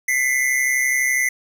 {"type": "tone pair together", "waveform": "square", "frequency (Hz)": [2003, 2135], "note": ["B6", "C7"], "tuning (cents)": [24, 34], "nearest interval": "minor second", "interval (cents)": 110, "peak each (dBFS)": [-19, -23], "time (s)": [0.08, 1.29], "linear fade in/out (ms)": 5, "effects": []}